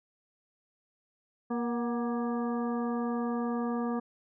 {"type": "harmonic tone with a mistuned harmonic", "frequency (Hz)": 236.7, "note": "A#3", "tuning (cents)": 27, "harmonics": [1, 2, 3, 4, 5, 7], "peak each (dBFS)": [-30, -36, -40, -43, -41, -50], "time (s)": [1.5, 4], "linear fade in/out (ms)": 10, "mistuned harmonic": 3, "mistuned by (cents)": 53, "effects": []}